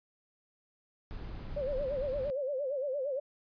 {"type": "noise", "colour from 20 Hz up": "brown", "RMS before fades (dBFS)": -41, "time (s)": [1.11, 2.3], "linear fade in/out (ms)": 0}
{"type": "tone with vibrato", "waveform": "sine", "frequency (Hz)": 548, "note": "C#5", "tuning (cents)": -20, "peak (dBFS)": -31, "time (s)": [1.56, 3.2], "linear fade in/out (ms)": 10, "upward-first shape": "sine", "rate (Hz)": 8.7, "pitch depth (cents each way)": 130}
{"effects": ["resampled to 11025 Hz"]}